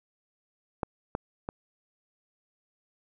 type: clicks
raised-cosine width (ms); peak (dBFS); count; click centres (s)
1; -14 / -15 / -19; 3; 0.832 / 1.151 / 1.489
effects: none